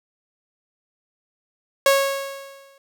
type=tone with exponential decay; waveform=sawtooth; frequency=550 Hz; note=C#5; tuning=14 cents flat; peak=-8 dBFS; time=1.86-2.78 s; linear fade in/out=2 ms; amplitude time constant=200 ms; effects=none